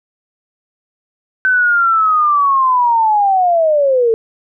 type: linear sweep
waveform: sine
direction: down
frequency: 1531 to 440 Hz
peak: -9 dBFS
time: 1.45-4.14 s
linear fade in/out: 0 ms
effects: none

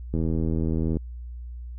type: click train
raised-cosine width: 3 ms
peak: -14 dBFS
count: 68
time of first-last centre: 0.14-0.969 s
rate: 80.8 Hz
effects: added 60 Hz sine -34 dBFS peak until 1.78 s

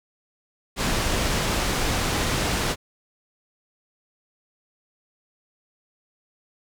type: low-pass noise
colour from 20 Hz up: pink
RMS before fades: -24 dBFS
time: 0.76-2.76 s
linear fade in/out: 50 ms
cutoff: 8200 Hz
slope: 12 dB/octave
effects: none

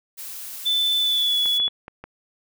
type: noise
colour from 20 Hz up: blue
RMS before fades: -35 dBFS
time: 0.17-1.59 s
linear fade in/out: 20 ms
type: tone with pitch glide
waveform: sine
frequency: 3516 to 3406 Hz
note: A7 to G#7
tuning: -2 to +43 cents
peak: -18 dBFS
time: 0.65-1.69 s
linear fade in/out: 20 ms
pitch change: -55 cents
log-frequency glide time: 0.98-1.36 s
type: clicks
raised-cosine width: 0.5 ms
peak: -22 dBFS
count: 5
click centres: 1.458 / 1.6 / 1.68 / 1.881 / 2.04 s
effects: none

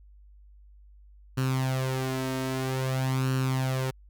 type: tone with flanger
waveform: sawtooth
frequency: 131 Hz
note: C3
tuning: 2 cents sharp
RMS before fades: -28 dBFS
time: 1.37-3.91 s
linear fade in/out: 10 ms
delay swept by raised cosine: 0.7 to 3.2 ms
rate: 0.51 Hz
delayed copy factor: +0.65
effects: added 50 Hz sine -50 dBFS peak until 4.09 s

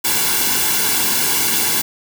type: noise with comb filter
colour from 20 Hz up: white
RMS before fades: -17 dBFS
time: 0.04-1.82 s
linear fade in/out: 10 ms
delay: 1.6 ms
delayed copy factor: -0.7
effects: none

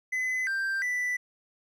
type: tone with pitch steps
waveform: triangle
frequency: 2022 / 1576 / 1980 Hz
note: B6 / G6 / B6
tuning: +40 / +9 / +4 cents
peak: -25 dBFS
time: 0.12-1.17 s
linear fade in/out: 10 ms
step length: 350 ms
effects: none

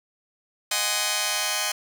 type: chord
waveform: 5% pulse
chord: Ab dominant seventh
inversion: second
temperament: just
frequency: 623 / 747.5 / 830.6 / 1038.3 Hz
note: Eb5 / Gb5 / Ab5 / C6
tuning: +2 / +17 / 0 / -14 cents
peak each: -18 dBFS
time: 0.71-1.72 s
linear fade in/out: 5 ms
effects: none

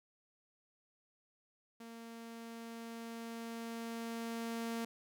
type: tone with level ramp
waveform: sawtooth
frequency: 230 Hz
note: A#3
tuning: 23 cents flat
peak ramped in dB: -45 to -33 dBFS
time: 1.8-4.85 s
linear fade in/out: 5 ms
effects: none

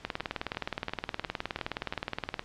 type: two click trains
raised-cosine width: 0.3 ms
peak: -23 / -15 dBFS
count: 6 / 46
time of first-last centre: 0.2-1.936 / 0.05-2.394 s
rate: 2.88 / 19.2 Hz
effects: pink hiss -53 dBFS RMS until 2.44 s + low-pass 5000 Hz 12 dB/octave

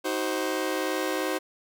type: chord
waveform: sawtooth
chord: C diminished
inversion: first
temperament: just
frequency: 314 / 376.7 / 523.3 Hz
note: Eb4 / Gb4 / C5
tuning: +16 / +31 / 0 cents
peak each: -27 dBFS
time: 0.04-1.39 s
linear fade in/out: 20 ms
effects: none

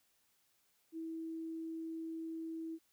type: tone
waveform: sine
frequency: 325.1 Hz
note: E4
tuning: 24 cents flat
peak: -40 dBFS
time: 0.92-2.79 s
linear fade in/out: 50 ms
effects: white hiss -75 dBFS RMS until 2.92 s

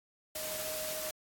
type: tone in noise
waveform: sine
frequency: 622.3 Hz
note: D#5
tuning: in tune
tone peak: -41 dBFS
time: 0.35-1.11 s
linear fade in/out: 5 ms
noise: white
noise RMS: -39 dBFS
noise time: 0.35-1.11 s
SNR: -5 dB
effects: AAC 64 kbps

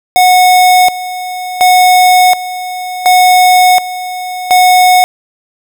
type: tone with tremolo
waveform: square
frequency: 732 Hz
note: F#5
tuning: 19 cents flat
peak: -4 dBFS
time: 0.16-5.04 s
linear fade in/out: 0 ms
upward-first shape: square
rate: 0.69 Hz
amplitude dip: 80%
effects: none

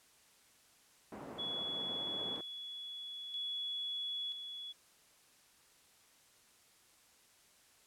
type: band-pass noise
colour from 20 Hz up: pink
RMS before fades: -48 dBFS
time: 1.12-2.41 s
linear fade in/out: 2 ms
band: 210 to 960 Hz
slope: 12 dB/octave
type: tone with tremolo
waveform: sine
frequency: 3385 Hz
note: G#7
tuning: 32 cents sharp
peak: -37 dBFS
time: 1.38-4.73 s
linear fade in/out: 20 ms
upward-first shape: square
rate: 0.51 Hz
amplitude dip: 50%
effects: white hiss -66 dBFS RMS until 7.86 s + low-pass 11000 Hz 12 dB/octave

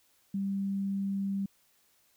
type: tone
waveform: sine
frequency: 196.6 Hz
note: G3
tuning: 5 cents sharp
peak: -29 dBFS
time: 0.34-1.46 s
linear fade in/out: 5 ms
effects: white hiss -68 dBFS RMS until 2.16 s

